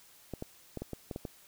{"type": "clicks", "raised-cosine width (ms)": 2, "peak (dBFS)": -24, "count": 8, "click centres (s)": [0.337, 0.424, 0.773, 0.82, 0.933, 1.112, 1.161, 1.252], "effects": ["white hiss -59 dBFS RMS until 1.47 s"]}